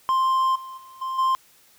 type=tone with level steps; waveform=triangle; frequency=1049 Hz; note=C6; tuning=4 cents sharp; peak=-16 / -33 / -41 / -24 / -16 dBFS; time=0.09-1.35 s; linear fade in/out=0 ms; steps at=0.55 / 0.77 / 1.01 / 1.18 s; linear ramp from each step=10 ms; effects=white hiss -56 dBFS RMS until 1.78 s